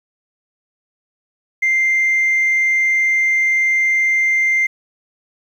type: tone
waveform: sine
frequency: 2093 Hz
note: C7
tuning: in tune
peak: -11 dBFS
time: 1.62-4.67 s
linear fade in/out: 10 ms
effects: tanh soft clip ceiling -10 dBFS + 8-bit